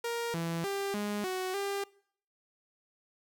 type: tone with pitch steps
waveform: sawtooth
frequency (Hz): 468.6 / 166.9 / 396.4 / 206.8 / 371.6 / 398.5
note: A#4 / E3 / G4 / G#3 / F#4 / G4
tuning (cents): +9 / +22 / +19 / -7 / +7 / +28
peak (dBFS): -28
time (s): 0.04-1.84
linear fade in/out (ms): 5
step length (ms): 300
effects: noise-tail reverb RT60 0.6 s tail -23 dB re dry